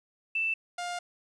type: tone pair in turn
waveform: sine / sawtooth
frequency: 2656 / 705.3 Hz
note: E7 / F5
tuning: +12 / +17 cents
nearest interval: octave + major seventh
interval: 2295 cents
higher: first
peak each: -26 / -29 dBFS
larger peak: first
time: 0.35-0.54 / 0.78-0.99 s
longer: second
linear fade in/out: 5 ms
effects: resampled to 22050 Hz + 10-bit